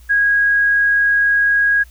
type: tone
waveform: sine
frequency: 1646 Hz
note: G#6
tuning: 16 cents flat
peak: -11 dBFS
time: 0.09-1.84 s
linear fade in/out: 20 ms
effects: added 60 Hz sine -40 dBFS peak until 1.9 s + white hiss -52 dBFS RMS until 1.9 s